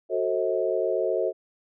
sine chord, F# diminished seventh, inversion none, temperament just, 370 / 444 / 532.8 / 639.4 Hz, F#4 / A4 / C5 / Eb5, 0 / +16 / +31 / +47 cents, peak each -28 dBFS, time 0.09-1.33 s, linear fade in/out 50 ms, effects none

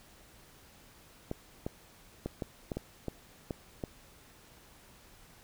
clicks, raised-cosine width 2 ms, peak -21 dBFS, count 9, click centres 1.314 / 1.665 / 2.26 / 2.422 / 2.718 / 2.77 / 3.083 / 3.508 / 3.838 s, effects pink hiss -58 dBFS RMS until 5.43 s

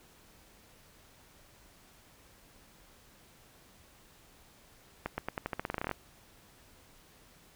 accelerating click train, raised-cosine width 0.5 ms, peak -18 dBFS, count 16, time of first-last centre 5.06-5.913 s, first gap 120 ms, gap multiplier 0.88, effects pink hiss -60 dBFS RMS until 7.55 s

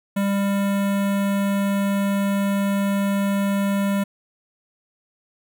square tone with notch filter, 198.9 Hz, G3, 25 cents sharp, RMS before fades -21 dBFS, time 0.16-4.04 s, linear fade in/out 10 ms, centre 5100 Hz, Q 1, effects none

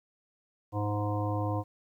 harmonic tone, 103.83 Hz, G#2, in tune, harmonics 1 / 3 / 5 / 7 / 9 / 10, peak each -30 / -35 / -37 / -38 / -40 / -40 dBFS, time 0.72-1.64 s, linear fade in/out 50 ms, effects 11-bit

